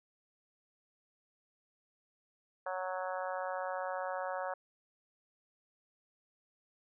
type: harmonic tone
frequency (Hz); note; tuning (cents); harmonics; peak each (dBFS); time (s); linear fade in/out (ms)
185; F#3; 0; 3 / 4 / 5 / 6 / 7 / 8 / 9; -39 / -41 / -43 / -45 / -46 / -47 / -48; 2.66-4.54; 5
effects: none